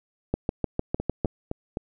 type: two click trains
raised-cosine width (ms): 2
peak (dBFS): -15 / -10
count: 4 / 7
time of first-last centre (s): 1-1.771 / 0.34-1.248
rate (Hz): 3.89 / 6.61
effects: none

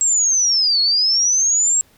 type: linear two-way sweep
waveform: sine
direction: down then up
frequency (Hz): 7640 to 4300 to 7640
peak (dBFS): -13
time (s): 0.01-1.81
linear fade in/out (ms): 0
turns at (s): 0.81
effects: pink hiss -54 dBFS RMS until 1.97 s

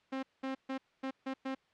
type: tone bursts at uneven times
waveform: sawtooth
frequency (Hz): 265.8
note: C4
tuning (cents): +27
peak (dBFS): -31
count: 6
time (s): 0.12-0.23 / 0.43-0.55 / 0.69-0.78 / 1.03-1.11 / 1.26-1.34 / 1.45-1.55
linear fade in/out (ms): 10
effects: white hiss -70 dBFS RMS until 1.73 s + low-pass 3000 Hz 12 dB/octave

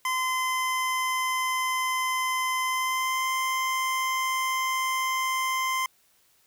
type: tone with pitch glide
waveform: 25% pulse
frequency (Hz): 1030 to 1042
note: C6 to C6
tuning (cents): -28 to -7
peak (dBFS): -21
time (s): 0.05-5.86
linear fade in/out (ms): 2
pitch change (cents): +21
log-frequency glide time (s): 2.64-3.3
effects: white hiss -64 dBFS RMS until 6.46 s

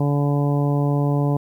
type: harmonic tone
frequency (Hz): 143.6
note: D3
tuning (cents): -39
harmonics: 1 / 2 / 3 / 4 / 5 / 6 / 7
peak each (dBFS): -18 / -24 / -28 / -30 / -32 / -34 / -35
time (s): 0-1.37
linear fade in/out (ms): 5
effects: 9-bit

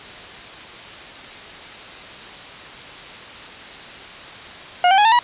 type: tone with pitch steps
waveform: 40% pulse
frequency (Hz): 717 / 772.9 / 833.2 / 898.2 / 968.2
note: F5 / G5 / G#5 / A5 / B5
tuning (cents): +45 / -25 / +5 / +35 / -35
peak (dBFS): -10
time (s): 4.84-5.19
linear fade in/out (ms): 2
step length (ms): 70
effects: white hiss -36 dBFS RMS until 5.23 s + resampled to 8000 Hz

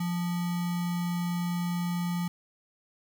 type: tone with sample-and-hold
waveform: sine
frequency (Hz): 174.6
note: F3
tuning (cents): 0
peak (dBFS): -27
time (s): 0-2.28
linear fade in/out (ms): 5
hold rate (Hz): 1050
effects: none

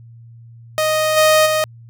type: tone with level steps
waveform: sawtooth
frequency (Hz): 622.3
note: D#5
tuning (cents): 0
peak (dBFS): -11 / -6 / -11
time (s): 0.78-1.64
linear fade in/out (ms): 0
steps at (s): 1.16 / 1.45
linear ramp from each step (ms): 20
effects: added 116 Hz sine -38 dBFS peak until 1.89 s

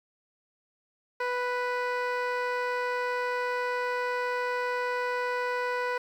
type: tone with low-pass filter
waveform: 15% pulse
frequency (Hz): 493.9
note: B4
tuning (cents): 0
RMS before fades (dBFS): -30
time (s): 1.2-5.98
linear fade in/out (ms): 5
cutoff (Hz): 3000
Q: 0.63
effects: 9-bit

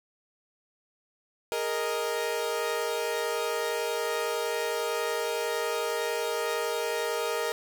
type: chord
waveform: sawtooth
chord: Ab suspended second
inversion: none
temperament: equal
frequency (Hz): 415.3 / 466.2 / 622.3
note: Ab4 / Bb4 / Eb5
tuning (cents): 0 / 0 / 0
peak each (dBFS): -31 / -26 / -30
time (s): 1.52-7.52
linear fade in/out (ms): 0
effects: none

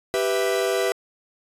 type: chord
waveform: 45% pulse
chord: E minor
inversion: first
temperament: equal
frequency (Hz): 392 / 493.9 / 659.3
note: G4 / B4 / E5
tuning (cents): 0 / 0 / 0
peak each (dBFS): -24 / -25 / -26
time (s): 0.14-0.92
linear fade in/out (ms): 0
effects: resampled to 32000 Hz

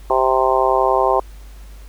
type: harmonic tone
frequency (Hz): 130.81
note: C3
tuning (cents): 0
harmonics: 3 / 4 / 5 / 6 / 7 / 8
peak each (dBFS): -20 / -20 / -20 / -20 / -20 / -20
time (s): 0.1-1.2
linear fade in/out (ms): 2
effects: added 50 Hz sine -35 dBFS peak until 1.88 s + pink hiss -49 dBFS RMS until 1.88 s

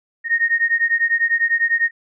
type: beating tone pair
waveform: sine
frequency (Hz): 1848 / 1858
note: A#6 / A#6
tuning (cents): -16 / -6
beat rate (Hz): 10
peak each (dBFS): -18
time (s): 0.24-1.91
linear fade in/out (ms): 50
effects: none

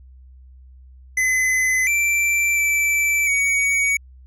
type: tone with pitch steps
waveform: square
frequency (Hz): 2031 / 2344 / 2324 / 2248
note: B6 / D7 / D7 / C#7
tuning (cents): +48 / -4 / -19 / +24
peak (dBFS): -17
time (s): 1.17-3.97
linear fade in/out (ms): 5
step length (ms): 700
effects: added 64 Hz sine -42 dBFS peak until 4.26 s + low-pass 12000 Hz 12 dB/octave

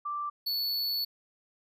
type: tone pair in turn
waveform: sine / square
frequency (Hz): 1174.7 / 4435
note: D6 / C#8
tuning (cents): 0 / 0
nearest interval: octave + major seventh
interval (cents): 2300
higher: second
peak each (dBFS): -31 / -29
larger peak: second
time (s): 0.05-0.3 / 0.46-1.05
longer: second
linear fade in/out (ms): 10
effects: none

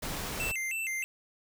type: noise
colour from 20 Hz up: pink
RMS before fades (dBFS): -36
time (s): 0.02-0.52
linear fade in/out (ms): 10
type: tone with vibrato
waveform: square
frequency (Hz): 2362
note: D7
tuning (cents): +9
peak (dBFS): -32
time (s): 0.4-1.04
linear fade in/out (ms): 0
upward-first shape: square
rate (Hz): 3.2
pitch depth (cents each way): 210
effects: none

